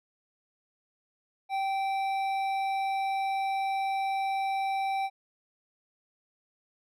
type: tone with hard clipping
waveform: triangle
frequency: 778 Hz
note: G5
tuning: 13 cents flat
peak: -29 dBFS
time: 1.49-5.1 s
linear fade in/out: 50 ms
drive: 13 dB
effects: none